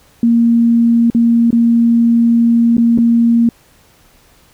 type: tone with dropouts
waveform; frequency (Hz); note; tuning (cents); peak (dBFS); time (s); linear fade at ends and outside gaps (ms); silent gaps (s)
sine; 233.1; A#3; 0; -7; 0.23-3.49; 2; 1.101-1.148 / 1.506-1.528 / 2.769-2.78 / 2.977-2.985
effects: pink hiss -49 dBFS RMS until 4.53 s